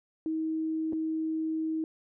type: tone with dropouts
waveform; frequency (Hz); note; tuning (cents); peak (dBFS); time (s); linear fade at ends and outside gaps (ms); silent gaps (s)
sine; 318; D#4; +38; -28; 0.26-1.84; 1; 0.925-0.931
effects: none